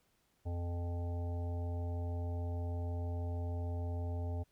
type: harmonic tone with a mistuned harmonic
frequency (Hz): 86.4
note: F2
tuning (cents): -18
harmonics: 1 / 3 / 5 / 7 / 9 / 10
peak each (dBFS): -35 / -48 / -50 / -50 / -53 / -59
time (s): 0.45-4.44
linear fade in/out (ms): 20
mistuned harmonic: 7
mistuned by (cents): +16
effects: pink hiss -75 dBFS RMS until 4.51 s